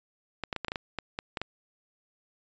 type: clicks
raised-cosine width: 0.3 ms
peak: -16 dBFS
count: 11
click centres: 0.437 / 0.528 / 0.563 / 0.647 / 0.683 / 0.719 / 0.758 / 0.987 / 1.189 / 1.372 / 1.416 s
effects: resampled to 16000 Hz